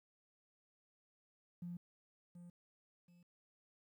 triangle tone with echo, 174.61 Hz, F3, in tune, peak -39 dBFS, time 1.62-1.77 s, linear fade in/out 5 ms, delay 730 ms, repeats 2, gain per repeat -11 dB, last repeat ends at 3.23 s, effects tanh soft clip ceiling -41 dBFS + 13-bit

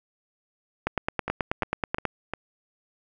two click trains, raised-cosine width 0.5 ms, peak -9 / -14 dBFS, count 12 / 4, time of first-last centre 0.87-2.053 / 1.28-2.336 s, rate 9.3 / 2.84 Hz, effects none

